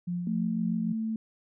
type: tone with tremolo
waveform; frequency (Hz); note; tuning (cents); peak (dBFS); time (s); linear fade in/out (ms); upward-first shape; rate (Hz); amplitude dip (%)
sine; 175.9; F3; +13; -28; 0.07-0.93; 10; sine; 3.7; 35
type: tone with pitch glide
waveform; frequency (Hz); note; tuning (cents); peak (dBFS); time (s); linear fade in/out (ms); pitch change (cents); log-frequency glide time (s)
sine; 222.8 to 221.5; A3 to A3; +22 to +12; -28; 0.27-1.16; 2; -10; 0.86-1.04
effects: none